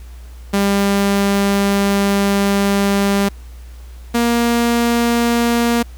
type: tone pair in turn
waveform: sawtooth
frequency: 199.4 / 235.7 Hz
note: G3 / A#3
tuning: +30 / +19 cents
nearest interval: minor third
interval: 289 cents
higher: second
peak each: -9 dBFS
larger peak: neither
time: 0.53-3.29 / 4.14-5.83 s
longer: first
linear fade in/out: 10 ms
effects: added 60 Hz sine -32 dBFS peak until 5.97 s + pink hiss -48 dBFS RMS until 5.97 s